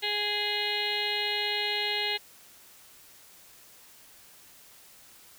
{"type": "harmonic tone", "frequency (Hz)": 415.3, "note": "G#4", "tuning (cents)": 0, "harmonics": [1, 2, 4, 5, 6, 7, 8, 9, 10], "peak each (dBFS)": [-37, -37, -39, -34, -39, -34, -37, -36, -34], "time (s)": [0.02, 2.18], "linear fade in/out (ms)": 20, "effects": ["white hiss -54 dBFS RMS until 5.38 s"]}